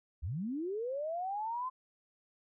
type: linear sweep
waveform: sine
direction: up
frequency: 61.74 to 1046.5 Hz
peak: -34 dBFS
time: 0.22-1.7 s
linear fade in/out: 20 ms
effects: none